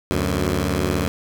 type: beating tone pair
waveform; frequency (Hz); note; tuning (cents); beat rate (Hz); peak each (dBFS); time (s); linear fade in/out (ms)
10% pulse; 73.42 / 92.42; D2 / F#2; 0 / -1; 19; -14; 0.11-1.08; 0
effects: none